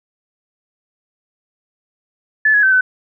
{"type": "tone with pitch steps", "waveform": "sine", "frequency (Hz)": [1734, 1675, 1542, 1512], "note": ["A6", "G#6", "G6", "F#6"], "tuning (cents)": [-26, 14, -29, 37], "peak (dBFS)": -9, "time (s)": [2.45, 2.81], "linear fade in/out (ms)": 5, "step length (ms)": 90, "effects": []}